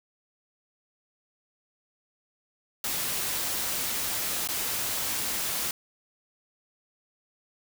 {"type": "noise with dropouts", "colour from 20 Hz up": "white", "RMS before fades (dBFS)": -30, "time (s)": [2.84, 5.71], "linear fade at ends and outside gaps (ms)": 2, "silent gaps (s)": [4.475, 4.487], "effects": []}